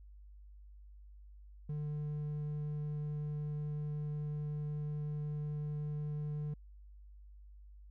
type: tone with hard clipping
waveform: sine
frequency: 149.1 Hz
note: D3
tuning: 27 cents sharp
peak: -37 dBFS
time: 1.69-6.54 s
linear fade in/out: 5 ms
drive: 3 dB
effects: added 50 Hz sine -52 dBFS peak until 7.9 s